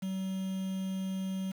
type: tone with quantisation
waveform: triangle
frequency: 190 Hz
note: F#3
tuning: 46 cents sharp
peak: -30 dBFS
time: 0.02-1.52 s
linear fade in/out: 10 ms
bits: 8
effects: none